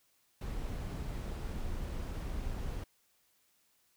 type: noise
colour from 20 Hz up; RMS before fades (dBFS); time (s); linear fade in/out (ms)
brown; -38; 0.41-2.84; 5
effects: white hiss -72 dBFS RMS until 3.96 s